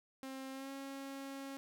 sawtooth tone with pitch glide, 265.9 to 273.2 Hz, C4 to C#4, +28 to -25 cents, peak -40 dBFS, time 0.23-1.57 s, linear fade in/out 0 ms, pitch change +47 cents, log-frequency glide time 0.52-0.71 s, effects none

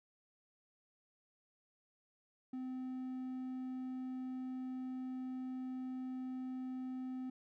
triangle tone, 257 Hz, C4, 31 cents flat, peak -38 dBFS, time 2.53-7.3 s, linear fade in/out 5 ms, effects none

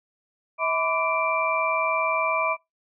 sine tone cluster, 645 / 1005 / 1162 / 2355 Hz, E5 / B5 / D6 / D7, -38 / +30 / -19 / +4 cents, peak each -27 dBFS, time 0.58-2.57 s, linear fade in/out 50 ms, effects noise-tail reverb RT60 0.2 s tail -24 dB re dry

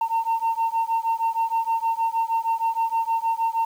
sine beating tone pair, 906 / 912.4 Hz, A#5 / A#5, -50 / -37 cents, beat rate 6.4 Hz, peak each -22 dBFS, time 0.01-3.65 s, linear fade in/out 5 ms, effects tanh soft clip ceiling -17 dBFS + 8-bit

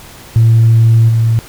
sine tone with level steps, 113.7 Hz, A#2, 43 cents flat, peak -3 / -7 dBFS, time 0.36-1.39 s, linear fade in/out 0 ms, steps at 1.08 s, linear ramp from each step 20 ms, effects tanh soft clip ceiling -1 dBFS + pink hiss -35 dBFS RMS until 1.48 s

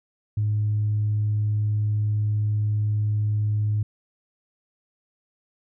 sine tone, 105.6 Hz, G#2, 29 cents sharp, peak -19 dBFS, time 0.37-3.83 s, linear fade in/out 5 ms, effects tanh soft clip ceiling -16 dBFS

